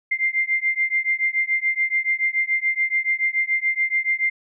sine beating tone pair, 2093 / 2100 Hz, C7 / C7, 0 / +6 cents, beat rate 7 Hz, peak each -22 dBFS, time 0.11-4.3 s, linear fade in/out 10 ms, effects none

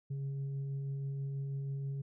sine tone with frequency modulation, 138.59 Hz, C#3, in tune, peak -35 dBFS, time 0.1-2.02 s, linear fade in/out 10 ms, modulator 271 Hz, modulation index 0.22, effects none

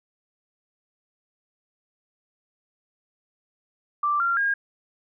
sine tone with pitch steps, 1174.7 / 1380.9 / 1623.3 Hz, D6 / F6 / G#6, 0 / -20 / -40 cents, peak -20 dBFS, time 4.03-4.54 s, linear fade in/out 5 ms, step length 170 ms, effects none

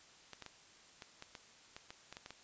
clicks, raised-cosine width 0.2 ms, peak -30 dBFS, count 12, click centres 0.333 / 0.423 / 0.463 / 1.022 / 1.224 / 1.352 / 1.765 / 1.905 / 2.126 / 2.169 / 2.261 / 2.306 s, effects white hiss -61 dBFS RMS until 2.43 s + resampled to 16000 Hz

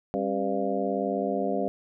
harmonic tone with a mistuned harmonic, 99 Hz, G2, 18 cents sharp, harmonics 2 / 3 / 4 / 5 / 6 / 7, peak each -32 / -32 / -32 / -32 / -32 / -32 dBFS, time 0.14-1.68 s, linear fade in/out 0 ms, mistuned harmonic 3, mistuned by -140 cents, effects none

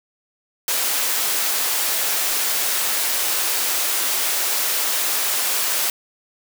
white high-pass noise, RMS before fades -21 dBFS, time 0.68-5.9 s, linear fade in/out 2 ms, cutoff 420 Hz, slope 12 dB/octave, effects none

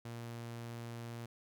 sawtooth tone, 117.3 Hz, A#2, 11 cents sharp, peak -39 dBFS, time 0.05-1.26 s, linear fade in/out 5 ms, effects none

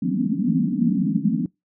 white band-pass noise, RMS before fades -21 dBFS, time 0.02-1.46 s, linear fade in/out 5 ms, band 160 to 280 Hz, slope 96 dB/octave, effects noise-tail reverb RT60 0.2 s tail -25 dB re dry

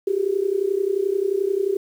sine tone with amplitude modulation, 392 Hz, G4, in tune, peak -15 dBFS, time 0.07-1.77 s, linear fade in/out 5 ms, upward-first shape sine, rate 31.4 Hz, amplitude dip 85%, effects 8-bit

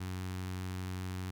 sawtooth tone with notch filter, 92.5 Hz, F#2, in tune, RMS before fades -39 dBFS, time 0-1.31 s, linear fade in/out 10 ms, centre 560 Hz, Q 1.3, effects none

